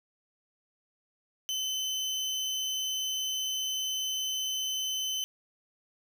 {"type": "tone", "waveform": "30% pulse", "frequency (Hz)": 3047, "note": "G7", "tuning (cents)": -50, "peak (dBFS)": -27, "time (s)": [1.49, 5.24], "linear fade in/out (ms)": 0, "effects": []}